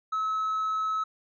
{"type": "tone", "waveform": "triangle", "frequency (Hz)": 1292, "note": "E6", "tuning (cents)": -35, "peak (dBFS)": -23, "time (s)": [0.12, 1.04], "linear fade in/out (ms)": 10, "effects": ["tanh soft clip ceiling -21 dBFS", "resampled to 16000 Hz"]}